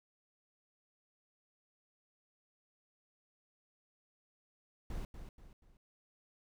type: noise with echo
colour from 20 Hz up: brown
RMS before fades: -40 dBFS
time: 4.9-5.05 s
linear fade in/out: 2 ms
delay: 240 ms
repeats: 3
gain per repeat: -8 dB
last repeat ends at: 5.77 s
effects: none

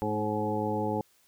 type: harmonic tone with a mistuned harmonic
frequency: 106.5 Hz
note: G#2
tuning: 44 cents sharp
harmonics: 1 / 2 / 3 / 4 / 5 / 7 / 8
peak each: -36 / -34 / -35 / -34 / -35 / -39 / -33 dBFS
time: 0.02-1.01 s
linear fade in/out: 0 ms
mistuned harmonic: 3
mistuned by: -18 cents
effects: white hiss -65 dBFS RMS until 1.27 s

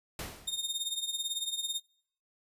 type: noise with exponential decay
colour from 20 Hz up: pink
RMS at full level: -36 dBFS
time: 0.19-0.7 s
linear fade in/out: 2 ms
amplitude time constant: 110 ms
type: tone with tremolo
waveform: sawtooth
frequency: 3676 Hz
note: A#7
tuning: 25 cents flat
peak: -26 dBFS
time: 0.47-1.8 s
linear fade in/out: 10 ms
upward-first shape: triangle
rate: 18 Hz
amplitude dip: 85%
effects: noise-tail reverb RT60 0.6 s tail -25 dB re dry + resampled to 32000 Hz

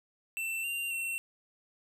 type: tone with pitch steps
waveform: square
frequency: 2680 / 2776 / 2714 Hz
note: E7 / F7 / E7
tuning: +28 / -11 / +50 cents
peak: -33 dBFS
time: 0.37-1.18 s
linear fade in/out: 0 ms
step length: 270 ms
effects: 11-bit

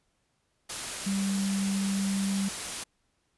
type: tone in noise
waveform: sine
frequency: 196 Hz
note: G3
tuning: in tune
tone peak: -26 dBFS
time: 1.06-2.49 s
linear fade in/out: 10 ms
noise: white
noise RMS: -35 dBFS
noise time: 0.69-2.84 s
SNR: +6 dB
effects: pink hiss -74 dBFS RMS until 3.37 s + resampled to 24000 Hz

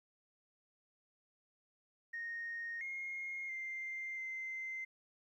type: tone with pitch steps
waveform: sine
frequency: 1857 / 2142 / 2094 / 2076 Hz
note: A#6 / C7 / C7 / C7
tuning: -7 / +40 / +1 / -14 cents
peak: -39 dBFS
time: 2.13-4.85 s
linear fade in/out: 10 ms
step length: 680 ms
effects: tanh soft clip ceiling -35 dBFS + 13-bit

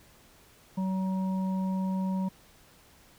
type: harmonic tone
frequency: 188.9 Hz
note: F#3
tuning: 36 cents sharp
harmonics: 1 / 3 / 5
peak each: -27 / -43 / -40 dBFS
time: 0.77-2.29 s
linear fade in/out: 10 ms
effects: pink hiss -58 dBFS RMS until 3.18 s

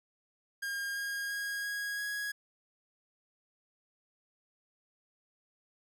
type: tone with pitch steps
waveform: 45% pulse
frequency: 1616 / 1627.2 / 1638.6 / 1650 / 1661.4 Hz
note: G#6 / G#6 / G#6 / G#6 / G#6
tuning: -48 / -36 / -24 / -12 / 0 cents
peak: -34 dBFS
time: 0.62-2.32 s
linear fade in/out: 10 ms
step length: 340 ms
effects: none

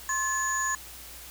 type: tone cluster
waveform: sine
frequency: 1059 / 1720 / 6810 Hz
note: C6 / A6 / G#8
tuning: +21 / -40 / +42 cents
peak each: -30 dBFS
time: 0.09-0.75 s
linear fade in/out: 2 ms
effects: added 60 Hz sine -51 dBFS peak until 1.3 s + white hiss -45 dBFS RMS until 1.3 s

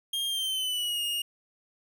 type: tone with pitch glide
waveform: 45% pulse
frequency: 3219 to 2851 Hz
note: G7 to F7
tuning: +45 to +35 cents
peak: -28 dBFS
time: 0.13-1.22 s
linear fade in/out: 5 ms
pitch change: -210 cents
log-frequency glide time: 0.27-1.01 s
effects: none

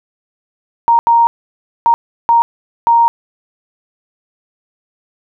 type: tone bursts at uneven times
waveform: sine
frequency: 932.3 Hz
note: A#5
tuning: in tune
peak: -6 dBFS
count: 5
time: 0.88-0.99 / 1.07-1.27 / 1.86-1.94 / 2.29-2.42 / 2.87-3.08 s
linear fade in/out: 0 ms
effects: none

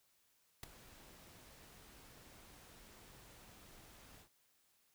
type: noise with ADSR envelope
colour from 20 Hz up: pink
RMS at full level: -42 dBFS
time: 0.63-4.29 s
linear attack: 3 ms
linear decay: 10 ms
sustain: -18 dB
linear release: 90 ms
effects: white hiss -75 dBFS RMS until 4.94 s

